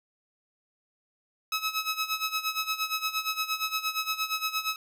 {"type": "tone with tremolo", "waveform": "15% pulse", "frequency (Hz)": 1286, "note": "E6", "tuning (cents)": -43, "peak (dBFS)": -19, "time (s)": [1.52, 4.76], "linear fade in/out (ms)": 2, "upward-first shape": "sine", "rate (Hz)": 8.6, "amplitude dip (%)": 80, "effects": []}